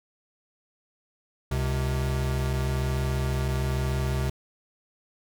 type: tone pair together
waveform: square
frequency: 67.9 / 128.96 Hz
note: C#2 / C3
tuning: -35 / -25 cents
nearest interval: major seventh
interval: 1110 cents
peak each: -28 dBFS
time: 1.51-4.3 s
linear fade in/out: 5 ms
effects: none